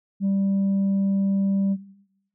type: tone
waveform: sine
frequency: 196 Hz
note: G3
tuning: in tune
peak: -17 dBFS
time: 0.2-1.77 s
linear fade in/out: 50 ms
effects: noise-tail reverb RT60 0.9 s tail -19 dB re dry + tanh soft clip ceiling -18 dBFS